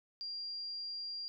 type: tone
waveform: sine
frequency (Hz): 4770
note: D8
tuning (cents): +26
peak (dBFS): -39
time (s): 0.21-1.28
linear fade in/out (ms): 0
effects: none